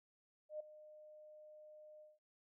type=tone with ADSR envelope; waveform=sine; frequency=610 Hz; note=D#5; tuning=34 cents flat; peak=-40 dBFS; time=0.49-2.19 s; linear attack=110 ms; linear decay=7 ms; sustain=-16 dB; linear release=180 ms; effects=none